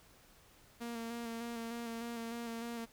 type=tone with vibrato; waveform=sawtooth; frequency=232.4 Hz; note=A#3; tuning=5 cents flat; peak=-36 dBFS; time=0.8-2.86 s; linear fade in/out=20 ms; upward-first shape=square; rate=3.3 Hz; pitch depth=21 cents each way; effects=pink hiss -63 dBFS RMS until 2.92 s